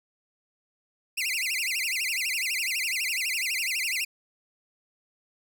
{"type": "tone with vibrato", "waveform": "sawtooth", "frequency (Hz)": 2380, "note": "D7", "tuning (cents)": 22, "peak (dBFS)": -23, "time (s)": [1.17, 4.05], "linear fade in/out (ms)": 10, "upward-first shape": "sine", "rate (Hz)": 12, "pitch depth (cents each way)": 290, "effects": []}